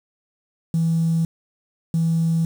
triangle tone pair in turn, 164.3 / 164.3 Hz, E3 / E3, -5 / -5 cents, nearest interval unison, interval 0 cents, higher neither, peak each -13 dBFS, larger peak neither, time 0.74-1.25 / 1.94-2.45 s, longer neither, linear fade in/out 2 ms, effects tanh soft clip ceiling -14 dBFS + 7-bit

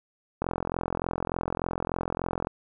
click train, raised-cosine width 1 ms, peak -14 dBFS, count 90, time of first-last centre 0.42-2.471 s, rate 43.4 Hz, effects none

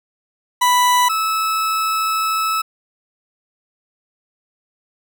40% pulse tone pair in turn, 987.8 / 1303.2 Hz, B5 / E6, 0 / -20 cents, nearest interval perfect fourth, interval 480 cents, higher second, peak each -11 / -16 dBFS, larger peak first, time 0.61-1.09 / 1.09-2.62 s, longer second, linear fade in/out 10 ms, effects none

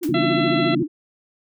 sine tone with vibrato, 321.6 Hz, E4, 43 cents flat, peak -19 dBFS, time 0.01-0.88 s, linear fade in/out 50 ms, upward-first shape sine, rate 14 Hz, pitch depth 190 cents each way
white noise with exponential decay, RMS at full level -30 dBFS, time 0.03-0.16 s, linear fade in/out 2 ms, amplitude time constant 27 ms
sine chord, C# half-diminished seventh, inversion none, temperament equal, 138.59 / 164.81 / 196 / 246.9 Hz, C#3 / E3 / G3 / B3, 0 / 0 / 0 / 0 cents, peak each -27 / -29 / -30 / -26 dBFS, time 0.09-0.83 s, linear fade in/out 2 ms
harmonic tone, 672 Hz, E5, 33 cents sharp, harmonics 1 / 2 / 3 / 4 / 5 / 6, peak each -24 / -27 / -29 / -30 / -31 / -32 dBFS, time 0.14-0.75 s, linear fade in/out 5 ms
effects none

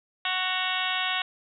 harmonic tone with a mistuned harmonic, 370.2 Hz, F#4, 1 cent sharp, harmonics 2 / 3 / 4 / 5 / 6 / 7 / 8 / 9 / 10, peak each -34 / -34 / -34 / -34 / -34 / -34 / -34 / -34 / -34 dBFS, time 0.25-1.22 s, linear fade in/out 2 ms, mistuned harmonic 7, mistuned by +81 cents, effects none

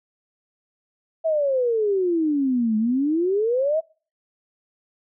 sine exponential two-way sweep, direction down then up, 660 to 212.2 to 660 Hz, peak -18 dBFS, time 1.24-3.81 s, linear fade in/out 20 ms, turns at 2.77 s, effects noise-tail reverb RT60 0.4 s tail -26 dB re dry

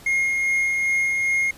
triangle tone with tremolo, 2142 Hz, C7, 40 cents sharp, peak -16 dBFS, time 0.06-1.51 s, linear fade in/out 5 ms, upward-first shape sine, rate 2.5 Hz, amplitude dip 25%, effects pink hiss -46 dBFS RMS until 1.57 s + resampled to 32000 Hz

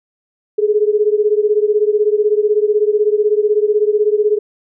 sine beating tone pair, 415.3 / 431.3 Hz, G#4 / A4, 0 / -35 cents, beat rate 16 Hz, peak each -13 / -15 dBFS, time 0.58-4.39 s, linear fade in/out 10 ms, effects none

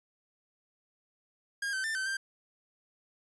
45% pulse tone with pitch steps, 1622 / 1540 / 1786 / 1538 / 1579 Hz, G#6 / G6 / A6 / G6 / G6, -41 / -31 / +25 / -33 / +12 cents, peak -31 dBFS, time 1.62-2.17 s, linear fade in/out 5 ms, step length 110 ms, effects resampled to 24000 Hz

